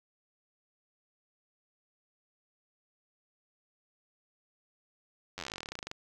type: slowing click train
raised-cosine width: 0.2 ms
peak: -21 dBFS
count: 24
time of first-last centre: 5.38-5.914 s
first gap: 10 ms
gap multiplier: 1.07
effects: none